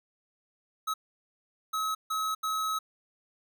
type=tone bursts at uneven times; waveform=square; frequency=1283 Hz; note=E6; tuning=47 cents flat; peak=-29 dBFS; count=4; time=0.87-0.94 / 1.73-1.95 / 2.1-2.35 / 2.43-2.79 s; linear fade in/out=10 ms; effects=none